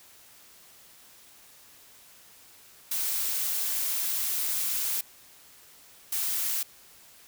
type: noise bursts at uneven times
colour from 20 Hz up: blue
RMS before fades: -29 dBFS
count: 2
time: 2.91-5.01 / 6.12-6.63 s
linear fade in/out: 5 ms
effects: white hiss -54 dBFS RMS until 7.27 s